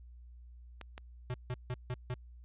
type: clicks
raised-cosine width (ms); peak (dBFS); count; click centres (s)
0.3; -29; 2; 0.813 / 0.979
type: tone bursts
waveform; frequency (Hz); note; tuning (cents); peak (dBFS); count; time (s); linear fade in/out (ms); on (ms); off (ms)
square; 125; B2; +21; -35; 5; 1.3-2.14; 0; 40; 160
effects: added 60 Hz sine -50 dBFS peak until 2.44 s + resampled to 8000 Hz